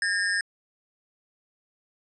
square ring-modulated tone, 1719 Hz, A6, 41 cents flat, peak -21 dBFS, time 0.02-0.41 s, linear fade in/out 2 ms, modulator 95.3 Hz, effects resampled to 24000 Hz

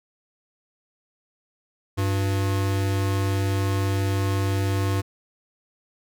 square tone pair together, 98 / 359.9 Hz, G2 / F#4, 0 / -48 cents, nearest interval octave + major seventh, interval 2252 cents, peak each -22 / -33 dBFS, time 1.97-5.02 s, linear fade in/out 20 ms, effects none

